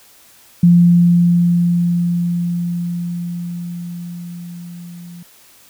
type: tone with level ramp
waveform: sine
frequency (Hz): 173.5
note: F3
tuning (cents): -11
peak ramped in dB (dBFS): -5 to -32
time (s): 0.63-5.23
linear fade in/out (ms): 5
effects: white hiss -47 dBFS RMS until 5.69 s